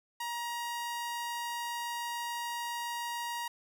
sawtooth tone, 947 Hz, A#5, 27 cents sharp, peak -31 dBFS, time 0.2-3.48 s, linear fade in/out 5 ms, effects none

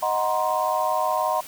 sine chord, C half-diminished seventh, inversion first, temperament equal with one note detuned, 622.3 / 740 / 948.1 / 1046.5 Hz, Eb5 / Gb5 / Bb5 / C6, 0 / 0 / +29 / 0 cents, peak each -26 dBFS, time 0.02-1.41 s, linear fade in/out 10 ms, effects white hiss -41 dBFS RMS until 1.47 s

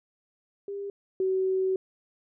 sine tone pair in turn, 400.3 / 377.8 Hz, G4 / F#4, +36 / +36 cents, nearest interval minor second, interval 100 cents, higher first, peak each -32 / -23 dBFS, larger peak second, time 0.68-0.9 / 1.2-1.76 s, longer second, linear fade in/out 2 ms, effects none

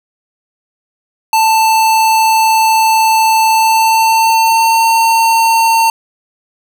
square tone with pitch glide, 886 to 907.2 Hz, A5 to A#5, +12 to -47 cents, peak -8 dBFS, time 1.33-5.9 s, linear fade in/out 2 ms, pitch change +41 cents, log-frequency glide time 3.48-4.87 s, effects none

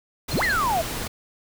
pink noise, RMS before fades -30 dBFS, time 0.28-1.08 s, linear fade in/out 10 ms
sine tone bursts, 4202 Hz, C8, 7 cents sharp, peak -29 dBFS, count 4, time 0.31-0.519 s, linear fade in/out 5 ms, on 26 ms, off 35 ms
sine exponential two-way sweep, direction up then down, 84.7 to 2100 to 623 Hz, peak -20 dBFS, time 0.33-0.82 s, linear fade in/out 10 ms, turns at 0.43 s
effects none

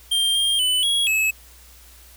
square tone with pitch steps, 3182 / 3209 / 3000 / 3317 / 2587 Hz, G7 / G7 / F#7 / G#7 / E7, +25 / +40 / +23 / -3 / -33 cents, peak -18 dBFS, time 0.11-1.31 s, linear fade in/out 10 ms, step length 240 ms, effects added 60 Hz sine -48 dBFS peak until 2.16 s + white hiss -49 dBFS RMS until 2.16 s

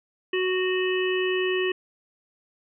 harmonic tone, 370 Hz, F#4, in tune, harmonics 1 / 3 / 5 / 7 / 8, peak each -23 / -37 / -31 / -33 / -33 dBFS, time 0.33-1.72 s, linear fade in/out 5 ms, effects none

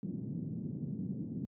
pink band-pass noise, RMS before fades -39 dBFS, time 0.03-1.45 s, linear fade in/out 0 ms, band 140 to 250 Hz, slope 24 dB/octave, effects high-pass 80 Hz 12 dB/octave

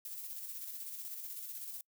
violet noise with tremolo, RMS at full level -43 dBFS, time 0.05-1.81 s, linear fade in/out 2 ms, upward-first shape square, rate 16 Hz, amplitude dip 35%, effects noise-tail reverb RT60 0.1 s tail -26 dB re dry

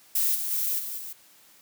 violet noise with level steps, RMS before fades -24 / -30 / -27 / -34 / -38 dBFS, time 0.15-1.13 s, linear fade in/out 5 ms, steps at 0.34 / 0.5 / 0.78 / 0.97 s, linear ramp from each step 20 ms, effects white hiss -56 dBFS RMS until 1.61 s + high-pass 100 Hz 12 dB/octave

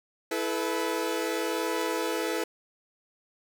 sawtooth chord, E suspended fourth, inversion none, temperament equal with one note detuned, 329.6 / 432.7 / 493.9 Hz, E4 / A4 / B4, 0 / -29 / 0 cents, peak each -28 dBFS, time 0.31-2.44 s, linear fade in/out 5 ms, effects none

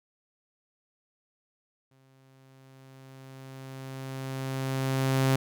sawtooth tone with exponential growth, 133.1 Hz, C3, 30 cents sharp, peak -17 dBFS, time 1.91-5.36 s, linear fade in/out 5 ms, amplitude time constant 750 ms, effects none

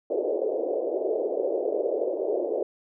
pink band-pass noise, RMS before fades -27 dBFS, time 0.1-2.63 s, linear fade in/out 5 ms, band 360 to 610 Hz, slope 48 dB/octave, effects none

